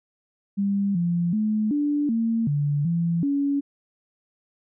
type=tone with pitch steps; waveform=sine; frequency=199.4 / 172.6 / 214.5 / 292.1 / 227.6 / 145 / 168.9 / 281.9 Hz; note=G3 / F3 / A3 / D4 / A#3 / D3 / E3 / C#4; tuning=+30 / -20 / -44 / -9 / -41 / -22 / +42 / +29 cents; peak=-20 dBFS; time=0.57-3.61 s; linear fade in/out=20 ms; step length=380 ms; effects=none